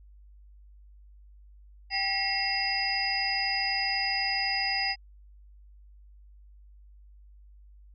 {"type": "tone cluster", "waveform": "sine", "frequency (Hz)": [785, 1933, 2147, 2709, 4936], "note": ["G5", "B6", "C7", "E7", "D#8"], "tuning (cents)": [2, -38, 44, 47, -15], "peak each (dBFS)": [-33, -35, -34, -34, -29], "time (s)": [1.9, 4.96], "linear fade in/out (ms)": 50, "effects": ["added 50 Hz sine -50 dBFS peak until 7.94 s"]}